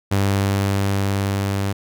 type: tone with level ramp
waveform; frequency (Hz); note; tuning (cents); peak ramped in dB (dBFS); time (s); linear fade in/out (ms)
sawtooth; 98.8; G2; +14; -12 to -16; 0.11-1.73; 10
effects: none